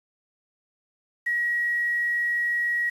sine tone with quantisation, 1907 Hz, A#6, 39 cents sharp, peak -22 dBFS, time 1.26-2.9 s, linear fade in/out 10 ms, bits 8, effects resampled to 32000 Hz

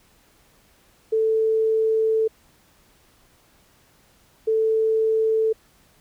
sine tone pair in turn, 441.9 / 441.9 Hz, A4 / A4, +7 / +7 cents, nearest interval unison, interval 0 cents, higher neither, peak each -17 dBFS, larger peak neither, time 1.12-2.28 / 4.47-5.53 s, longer first, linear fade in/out 10 ms, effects pink hiss -58 dBFS RMS until 6 s

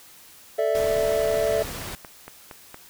triangle chord, A suspended fourth, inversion none, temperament equal, 440 / 587.3 / 659.3 Hz, A4 / D5 / E5, 0 / 0 / 0 cents, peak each -23 / -23 / -22 dBFS, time 0.58-1.63 s, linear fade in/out 10 ms
pink noise, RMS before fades -34 dBFS, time 0.75-1.95 s, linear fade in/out 0 ms
click train, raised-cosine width 0.5 ms, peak -23 dBFS, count 8, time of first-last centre 1.12-2.744 s, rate 4.31 Hz
effects white hiss -49 dBFS RMS until 2.89 s

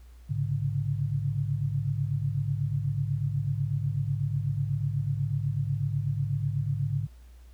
sine tone cluster, 105.7 / 135.8 / 143.9 Hz, G#2 / C#3 / D3, +31 / -35 / -35 cents, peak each -30 / -32 / -29 dBFS, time 0.29-7.07 s, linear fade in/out 20 ms, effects added 60 Hz sine -47 dBFS peak until 7.53 s + pink hiss -64 dBFS RMS until 7.53 s

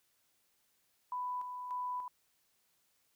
sine tone with tremolo, 994 Hz, B5, 11 cents sharp, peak -35 dBFS, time 1.12-2.08 s, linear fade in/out 2 ms, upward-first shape square, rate 1.7 Hz, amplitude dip 45%, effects white hiss -75 dBFS RMS until 3.15 s

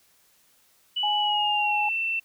sine tone with pitch glide, 2960 to 2683 Hz, F#7 to E7, 0 to +30 cents, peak -24 dBFS, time 0.96-2.2 s, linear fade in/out 10 ms, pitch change -170 cents, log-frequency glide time 1.19-1.81 s
sine tone, 835 Hz, G#5, 9 cents sharp, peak -24 dBFS, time 1.03-1.89 s, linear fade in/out 5 ms
effects white hiss -62 dBFS RMS until 2.24 s

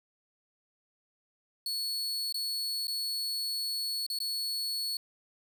40% pulse tone with dropouts, 4400 Hz, C#8, 14 cents flat, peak -30 dBFS, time 1.66-4.97 s, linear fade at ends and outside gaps 2 ms, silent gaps 2.325-2.343 / 2.871-2.88 / 4.065-4.1 / 4.188-4.202 s, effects none

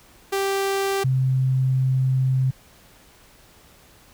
sawtooth / sine tone pair in turn, 392 / 130.81 Hz, G4 / C3, 0 / 0 cents, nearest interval octave + perfect fifth, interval 1900 cents, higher first, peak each -17 dBFS, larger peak neither, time 0.32-1.04 / 1.04-2.51 s, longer second, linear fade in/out 10 ms, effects pink hiss -52 dBFS RMS until 4.13 s

